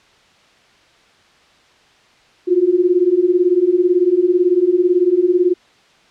sine beating tone pair, 346.3 / 364.3 Hz, F4 / F#4, -15 / -27 cents, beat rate 18 Hz, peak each -15 / -13 dBFS, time 2.47-5.54 s, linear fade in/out 20 ms, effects white hiss -51 dBFS RMS until 6.1 s + low-pass 4000 Hz 12 dB/octave

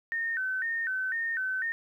sine tone with vibrato, 1672 Hz, G#6, 11 cents sharp, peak -28 dBFS, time 0.12-1.72 s, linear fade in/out 0 ms, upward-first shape square, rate 2 Hz, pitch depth 160 cents each way, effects 11-bit

